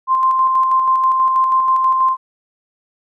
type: tone with tremolo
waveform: sine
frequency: 1046.5 Hz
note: C6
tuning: in tune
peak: -10 dBFS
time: 0.07-2.17 s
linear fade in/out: 50 ms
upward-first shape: square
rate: 6.2 Hz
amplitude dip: 30%
effects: none